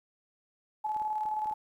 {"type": "tone with tremolo", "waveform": "sine", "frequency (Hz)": 857, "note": "A5", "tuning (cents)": -46, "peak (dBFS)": -28, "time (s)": [0.84, 1.54], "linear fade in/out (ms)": 10, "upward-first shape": "square", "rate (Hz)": 19, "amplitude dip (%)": 35}
{"type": "clicks", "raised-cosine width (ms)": 1, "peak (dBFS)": -35, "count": 5, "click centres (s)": [0.964, 1.018, 1.255, 1.458, 1.512]}
{"effects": ["11-bit"]}